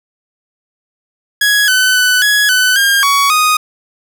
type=tone with pitch steps; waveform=sawtooth; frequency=1668 / 1511 / 1497 / 1677 / 1504 / 1612 / 1125 / 1243 Hz; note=G#6 / F#6 / F#6 / G#6 / F#6 / G6 / C#6 / D#6; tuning=+7 / +36 / +20 / +16 / +28 / +48 / +25 / -2 cents; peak=-5 dBFS; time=1.41-3.57 s; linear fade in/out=5 ms; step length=270 ms; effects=none